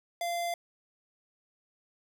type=tone; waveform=square; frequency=690 Hz; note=F5; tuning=21 cents flat; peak=-31 dBFS; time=0.21-0.54 s; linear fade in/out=2 ms; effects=none